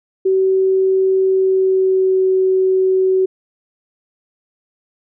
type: tone with pitch glide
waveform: sine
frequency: 380.4 to 376.7 Hz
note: F#4 to F#4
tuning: +48 to +31 cents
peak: -11 dBFS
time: 0.25-3.26 s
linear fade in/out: 10 ms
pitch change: -17 cents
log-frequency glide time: 1.25-2.25 s
effects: none